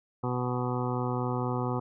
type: harmonic tone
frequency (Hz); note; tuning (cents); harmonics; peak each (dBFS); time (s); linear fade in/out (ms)
124.2; B2; +10; 1 / 2 / 3 / 4 / 6 / 7 / 8 / 9 / 10; -31 / -34 / -36 / -37 / -39 / -39 / -40 / -41 / -41; 0.23-1.8; 10
effects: none